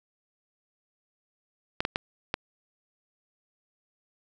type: clicks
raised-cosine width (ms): 0.3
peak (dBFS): -10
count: 4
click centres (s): 1.805 / 1.851 / 1.959 / 2.341
effects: none